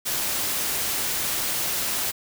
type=noise; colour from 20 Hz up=white; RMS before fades=-26 dBFS; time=0.05-2.12 s; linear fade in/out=20 ms; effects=none